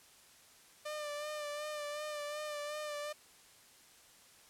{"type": "tone with vibrato", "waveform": "sawtooth", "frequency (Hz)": 596, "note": "D5", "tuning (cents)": 25, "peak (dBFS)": -35, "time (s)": [0.85, 3.13], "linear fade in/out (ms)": 10, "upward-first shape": "sine", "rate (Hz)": 2.7, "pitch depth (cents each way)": 33, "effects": ["white hiss -61 dBFS RMS until 4.49 s", "low-pass 11000 Hz 12 dB/octave"]}